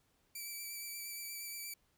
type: tone with vibrato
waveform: 5% pulse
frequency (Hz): 2319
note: D7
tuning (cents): -22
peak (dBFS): -33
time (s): 0.35-1.74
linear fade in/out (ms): 5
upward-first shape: sine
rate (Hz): 8.5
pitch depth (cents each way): 19
effects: pink hiss -75 dBFS RMS until 1.97 s